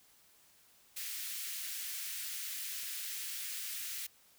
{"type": "high-pass noise", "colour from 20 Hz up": "white", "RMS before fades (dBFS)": -41, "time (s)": [0.96, 4.07], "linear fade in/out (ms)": 10, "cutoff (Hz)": 1700, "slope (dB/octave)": 24, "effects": ["white hiss -65 dBFS RMS until 4.38 s"]}